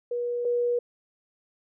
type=tone pair in turn; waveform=sine; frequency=482.3 / 482.3 Hz; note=B4 / B4; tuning=-41 / -41 cents; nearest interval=unison; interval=0 cents; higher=neither; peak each=-26 / -22 dBFS; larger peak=second; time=0.11-0.45 / 0.45-0.79 s; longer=neither; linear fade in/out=5 ms; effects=none